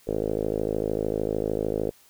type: tone with low-pass filter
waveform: 5% pulse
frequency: 53.3 Hz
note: G#1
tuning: 46 cents sharp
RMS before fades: -27 dBFS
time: 0.07-1.91 s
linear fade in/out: 10 ms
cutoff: 470 Hz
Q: 3.3
effects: white hiss -57 dBFS RMS until 2.09 s